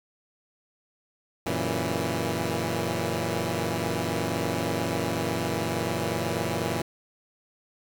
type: chord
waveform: 10% pulse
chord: F# dominant seventh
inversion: none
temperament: equal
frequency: 92.5 / 116.54 / 138.59 / 164.81 Hz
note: F#2 / A#2 / C#3 / E3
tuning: 0 / 0 / 0 / 0 cents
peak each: -24 / -22 / -28 / -22 dBFS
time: 1.46-6.82 s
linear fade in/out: 5 ms
effects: 8-bit